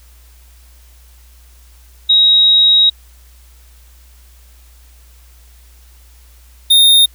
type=tone pair in turn; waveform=sine / square; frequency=3803 / 3680 Hz; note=A#7 / A#7; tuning=+34 / -23 cents; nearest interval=minor second; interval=57 cents; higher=first; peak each=-6 dBFS; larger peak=neither; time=2.09-2.9 / 6.7-7.06 s; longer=first; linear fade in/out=10 ms; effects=added 60 Hz sine -41 dBFS peak until 7.14 s + white hiss -50 dBFS RMS until 7.14 s